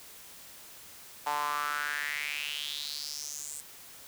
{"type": "tone with high-pass filter sweep", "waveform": "sawtooth", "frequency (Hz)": 146.83, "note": "D3", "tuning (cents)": 0, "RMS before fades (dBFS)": -35, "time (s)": [1.26, 3.61], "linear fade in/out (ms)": 10, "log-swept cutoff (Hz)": [860, 8300], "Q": 5.2, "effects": ["white hiss -50 dBFS RMS until 4.07 s"]}